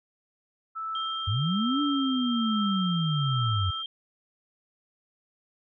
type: tone with tremolo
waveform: sine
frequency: 1315 Hz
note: E6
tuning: 5 cents flat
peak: -29 dBFS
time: 0.75-3.83 s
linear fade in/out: 20 ms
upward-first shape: triangle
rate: 1.2 Hz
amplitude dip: 60%
type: tone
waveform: sine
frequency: 3185 Hz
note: G7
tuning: 27 cents sharp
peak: -32 dBFS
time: 0.95-3.86 s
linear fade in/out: 2 ms
type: linear two-way sweep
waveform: sine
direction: up then down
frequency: 88.9 to 293.4 to 88.9 Hz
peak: -24 dBFS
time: 1.27-3.71 s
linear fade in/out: 10 ms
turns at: 1.81 s
effects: none